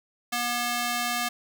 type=tone with high-pass filter; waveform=square; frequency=241 Hz; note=B3; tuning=42 cents flat; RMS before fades=-28 dBFS; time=0.32-1.29 s; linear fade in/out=10 ms; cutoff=820 Hz; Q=0.54; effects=none